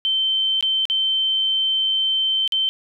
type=tone with dropouts; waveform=sine; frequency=3099 Hz; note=G7; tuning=21 cents flat; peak=-17 dBFS; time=0.05-2.69 s; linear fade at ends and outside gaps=0 ms; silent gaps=0.609-0.626 / 0.854-0.899 / 2.477-2.522 s; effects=none